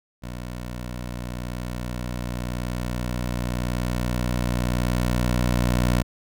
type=tone with level ramp; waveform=15% pulse; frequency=60.9 Hz; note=B1; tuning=24 cents flat; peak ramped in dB=-26 to -12 dBFS; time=0.22-6.03 s; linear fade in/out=20 ms; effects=none